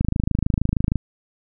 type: click train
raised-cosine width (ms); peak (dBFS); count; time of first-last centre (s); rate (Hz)
5; -7; 26; 0.01-0.957; 26.4
effects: none